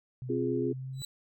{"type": "tone with pitch glide", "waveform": "sine", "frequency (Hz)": [126.9, 132.14], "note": ["B2", "C3"], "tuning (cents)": [47, 17], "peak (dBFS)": -36, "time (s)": [0.22, 1.02], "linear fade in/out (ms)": 0, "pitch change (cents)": 70, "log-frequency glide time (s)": [0.54, 0.9]}
{"type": "chord", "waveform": "sine", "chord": "F minor", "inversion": "second", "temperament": "equal", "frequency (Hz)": [261.6, 349.2, 415.3], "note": ["C4", "F4", "Ab4"], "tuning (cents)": [0, 0, 0], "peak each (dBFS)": -32, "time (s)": [0.29, 0.73], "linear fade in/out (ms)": 10}
{"type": "tone with exponential growth", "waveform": "30% pulse", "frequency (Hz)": 3951, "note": "B7", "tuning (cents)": 0, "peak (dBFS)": -31, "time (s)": [0.93, 1.05], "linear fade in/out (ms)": 5, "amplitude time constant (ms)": 25}
{"effects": []}